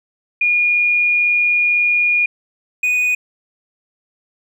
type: tone pair in turn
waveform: sine / triangle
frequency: 2434 / 2478 Hz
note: D#7 / D#7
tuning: -39 / -8 cents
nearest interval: unison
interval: 31 cents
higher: second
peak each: -12 dBFS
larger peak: neither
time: 0.41-2.26 / 2.83-3.15 s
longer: first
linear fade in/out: 5 ms
effects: none